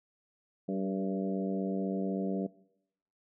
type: harmonic tone with a mistuned harmonic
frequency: 96 Hz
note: G2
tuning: 36 cents flat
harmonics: 2 / 3 / 4 / 5 / 6 / 7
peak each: -33 / -37 / -39 / -41 / -43 / -44 dBFS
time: 0.68-2.47 s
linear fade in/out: 10 ms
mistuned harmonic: 4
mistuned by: +33 cents
effects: noise-tail reverb RT60 0.8 s tail -21 dB re dry